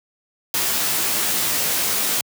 white noise with comb filter, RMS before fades -21 dBFS, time 0.54-2.21 s, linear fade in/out 2 ms, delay 16 ms, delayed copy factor -0.7, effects high-pass 100 Hz 12 dB/octave

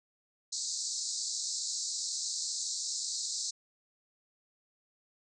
white band-pass noise, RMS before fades -36 dBFS, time 0.52-3.51 s, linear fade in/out 10 ms, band 4000 to 8000 Hz, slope 96 dB/octave, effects none

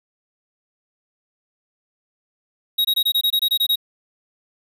square tone bursts, 3799 Hz, A#7, 32 cents sharp, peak -16 dBFS, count 11, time 2.78-3.758 s, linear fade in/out 10 ms, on 68 ms, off 23 ms, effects none

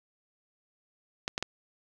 clicks, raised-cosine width 0.2 ms, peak -13 dBFS, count 3, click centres 1.279 / 1.379 / 1.426 s, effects none

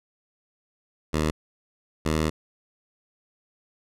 10% pulse tone pair in turn, 77.3 / 78.29 Hz, D#2 / D#2, -11 / +11 cents, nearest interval unison, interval 22 cents, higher second, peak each -14 dBFS, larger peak neither, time 1.13-1.31 / 2.05-2.3 s, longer second, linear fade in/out 10 ms, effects low-pass 11000 Hz 12 dB/octave

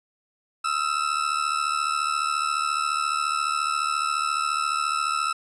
40% pulse ring-modulated tone, 1318.5 Hz, E6, in tune, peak -19 dBFS, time 0.64-5.33 s, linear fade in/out 10 ms, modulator 37.2 Hz, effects resampled to 24000 Hz + 9-bit

